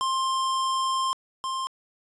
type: tone pair in turn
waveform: square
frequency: 1055 / 1055 Hz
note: C6 / C6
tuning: +14 / +14 cents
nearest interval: unison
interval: 0 cents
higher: neither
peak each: -24 / -28 dBFS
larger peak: first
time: 0.01-1.13 / 1.44-1.67 s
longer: first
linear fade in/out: 0 ms
effects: resampled to 22050 Hz + 11-bit